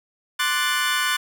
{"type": "chord", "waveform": "25% pulse", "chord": "D dominant seventh", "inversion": "third", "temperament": "equal", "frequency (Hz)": [1046.5, 1174.7, 1480, 1760], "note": ["C6", "D6", "F#6", "A6"], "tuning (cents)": [0, 0, 0, 0], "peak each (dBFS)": [-24, -24, -20, -22], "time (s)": [0.39, 1.17], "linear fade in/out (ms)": 10, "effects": []}